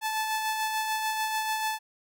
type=tone with tremolo; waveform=sawtooth; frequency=872 Hz; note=A5; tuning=16 cents flat; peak=-22 dBFS; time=0.01-1.79 s; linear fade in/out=50 ms; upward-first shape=sine; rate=6.8 Hz; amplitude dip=35%; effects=none